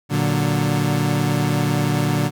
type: chord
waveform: 30% pulse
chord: Bb augmented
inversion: none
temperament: equal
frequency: 116.54 / 146.83 / 185 Hz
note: Bb2 / D3 / F#3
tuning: 0 / 0 / 0 cents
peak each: -20 / -17 / -22 dBFS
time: 0.09-2.31 s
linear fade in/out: 50 ms
effects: none